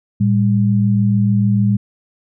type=tone pair together; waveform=sine; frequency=113.12 / 200 Hz; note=A2 / G3; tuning=+48 / +35 cents; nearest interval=minor seventh; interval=987 cents; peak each=-14 dBFS; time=0.2-1.77 s; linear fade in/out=10 ms; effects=none